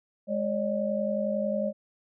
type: tone cluster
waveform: sine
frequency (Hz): 208.5 / 554 / 605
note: G#3 / C#5 / D#5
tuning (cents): +7 / -1 / -49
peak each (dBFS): -30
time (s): 0.27-1.73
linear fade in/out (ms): 50
effects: none

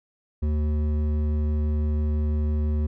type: tone with hard clipping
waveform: sine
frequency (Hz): 75.5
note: D2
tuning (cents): +48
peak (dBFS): -23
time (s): 0.42-2.87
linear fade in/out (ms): 10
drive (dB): 10
effects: none

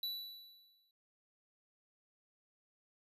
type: tone with exponential decay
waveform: square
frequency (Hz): 3951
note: B7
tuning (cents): 0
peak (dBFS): -36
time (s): 0.03-0.91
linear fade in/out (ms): 2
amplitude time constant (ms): 190
effects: resampled to 32000 Hz

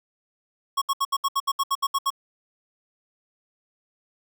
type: tone bursts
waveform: square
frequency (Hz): 1100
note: C#6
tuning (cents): -14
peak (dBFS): -21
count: 12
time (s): 0.77-2.104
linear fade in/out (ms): 10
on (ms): 47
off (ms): 70
effects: 10-bit

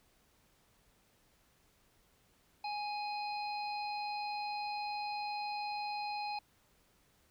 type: harmonic tone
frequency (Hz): 830.6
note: G#5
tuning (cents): 0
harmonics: 1 / 3 / 5 / 6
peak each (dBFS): -37 / -45 / -46 / -54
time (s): 2.64-6.39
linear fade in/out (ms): 5
effects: pink hiss -70 dBFS RMS until 7.3 s

